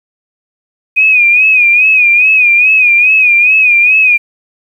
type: tone with vibrato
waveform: sine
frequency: 2480 Hz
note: D#7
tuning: 6 cents flat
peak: -4 dBFS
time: 0.96-4.18 s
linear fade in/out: 20 ms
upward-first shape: sine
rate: 2.4 Hz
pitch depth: 79 cents each way
effects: 7-bit